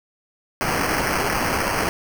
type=noise with sample-and-hold; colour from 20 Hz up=violet; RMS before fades=-22 dBFS; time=0.61-1.89 s; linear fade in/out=0 ms; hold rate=3675 Hz; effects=none